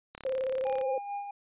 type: click train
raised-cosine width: 0.3 ms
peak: -27 dBFS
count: 24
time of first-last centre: 0.15-0.813 s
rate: 34.7 Hz
type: tone with vibrato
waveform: sine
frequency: 523.3 Hz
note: C5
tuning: in tune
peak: -28 dBFS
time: 0.25-0.98 s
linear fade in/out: 2 ms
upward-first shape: sine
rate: 19 Hz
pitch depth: 49 cents each way
type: tone with tremolo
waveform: triangle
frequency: 810 Hz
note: G#5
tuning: 43 cents flat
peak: -30 dBFS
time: 0.65-1.31 s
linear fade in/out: 5 ms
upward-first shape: sine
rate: 4.5 Hz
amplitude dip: 50%
effects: resampled to 8000 Hz